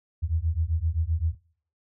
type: beating tone pair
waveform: sine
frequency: 77.78 / 85.48 Hz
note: D#2 / F2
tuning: 0 / -37 cents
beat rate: 7.7 Hz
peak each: -26 dBFS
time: 0.22-1.35 s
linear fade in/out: 20 ms
effects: noise-tail reverb RT60 0.5 s tail -20 dB re dry